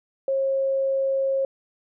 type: tone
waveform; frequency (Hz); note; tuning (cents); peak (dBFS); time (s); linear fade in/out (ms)
sine; 540; C#5; -45; -20; 0.28-1.45; 2
effects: none